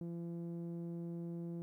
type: tone with low-pass filter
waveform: sawtooth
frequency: 170 Hz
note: F3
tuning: 46 cents flat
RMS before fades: -43 dBFS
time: 0.01-1.62 s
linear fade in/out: 0 ms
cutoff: 340 Hz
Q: 1.2
effects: 13-bit